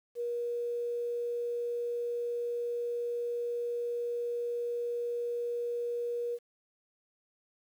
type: tone with quantisation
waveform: sine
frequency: 477.1 Hz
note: A#4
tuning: 40 cents sharp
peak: -31 dBFS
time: 0.15-6.39 s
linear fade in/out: 50 ms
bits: 10
effects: none

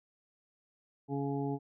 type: harmonic tone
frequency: 140 Hz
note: C#3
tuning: 18 cents sharp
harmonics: 1 / 2 / 3 / 5 / 6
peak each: -36 / -35 / -38 / -45 / -43 dBFS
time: 1.08-1.59 s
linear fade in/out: 50 ms
effects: none

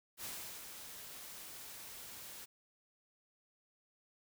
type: noise with ADSR envelope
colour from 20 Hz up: white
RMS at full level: -44 dBFS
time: 0.17-2.46 s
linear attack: 61 ms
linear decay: 390 ms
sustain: -6 dB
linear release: 19 ms
effects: none

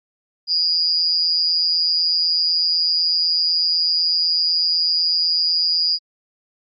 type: tone with amplitude modulation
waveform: sine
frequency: 4870 Hz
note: D#8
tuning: 38 cents flat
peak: -12 dBFS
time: 0.47-5.99 s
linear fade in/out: 50 ms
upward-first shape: sine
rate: 168 Hz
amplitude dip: 80%
effects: Opus 48 kbps

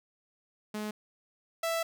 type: tone pair in turn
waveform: sawtooth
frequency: 212 / 661.1 Hz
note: G#3 / E5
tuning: +36 / +5 cents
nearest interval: octave + minor sixth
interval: 1969 cents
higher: second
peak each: -30 / -25 dBFS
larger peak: second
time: 0.74-0.91 / 1.63-1.83 s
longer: second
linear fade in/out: 5 ms
effects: none

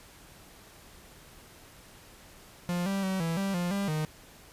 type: tone with pitch steps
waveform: 45% pulse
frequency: 175.8 / 195.9 / 189.8 / 165.2 / 195.9 / 175.7 / 199.1 / 154.4 Hz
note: F3 / G3 / F#3 / E3 / G3 / F3 / G3 / D#3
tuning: +12 / -1 / +44 / +4 / -1 / +11 / +27 / -13 cents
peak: -28 dBFS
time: 2.69-4.05 s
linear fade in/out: 0 ms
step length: 170 ms
effects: pink hiss -53 dBFS RMS until 4.52 s + resampled to 32000 Hz

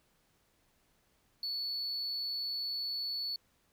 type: tone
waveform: sine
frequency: 4435 Hz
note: C#8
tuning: in tune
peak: -32 dBFS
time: 1.43-3.36 s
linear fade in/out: 2 ms
effects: tanh soft clip ceiling -32 dBFS + pink hiss -72 dBFS RMS until 3.72 s

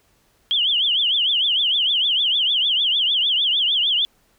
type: tone with vibrato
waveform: sine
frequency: 3162 Hz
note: G7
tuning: 14 cents sharp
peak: -16 dBFS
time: 0.51-4.05 s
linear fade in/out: 0 ms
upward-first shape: triangle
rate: 6.6 Hz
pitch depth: 220 cents each way
effects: pink hiss -61 dBFS RMS until 4.38 s

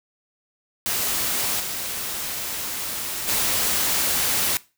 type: noise with level steps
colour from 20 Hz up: white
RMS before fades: -24 / -29 / -22 dBFS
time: 0.86-4.57 s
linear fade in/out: 0 ms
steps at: 1.59 / 3.27 s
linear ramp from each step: 20 ms
effects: noise-tail reverb RT60 0.3 s tail -20 dB re dry

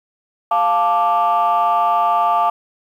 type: chord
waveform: sine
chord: D minor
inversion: first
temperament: equal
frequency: 698.5 / 880 / 1174.7 Hz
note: F5 / A5 / D6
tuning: 0 / 0 / 0 cents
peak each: -16 dBFS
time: 0.51-2.5 s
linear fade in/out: 5 ms
effects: tanh soft clip ceiling -8 dBFS + 8-bit

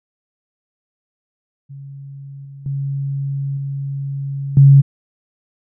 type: tone with level steps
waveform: sine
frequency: 138.59 Hz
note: C#3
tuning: in tune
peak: -31 / -33 / -19 / -21 / -4 dBFS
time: 1.69-4.82 s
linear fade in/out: 20 ms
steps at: 2.45 / 2.66 / 3.57 / 4.57 s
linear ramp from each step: 2 ms
effects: none

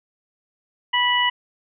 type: harmonic tone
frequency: 981 Hz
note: B5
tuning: 12 cents flat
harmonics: 1 / 2 / 3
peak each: -21 / -21 / -21 dBFS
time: 0.93-1.3 s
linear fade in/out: 10 ms
effects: none

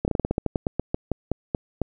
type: slowing click train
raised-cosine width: 2 ms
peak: -9 dBFS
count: 17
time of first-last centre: 0.05-1.817 s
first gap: 29 ms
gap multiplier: 1.16
effects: none

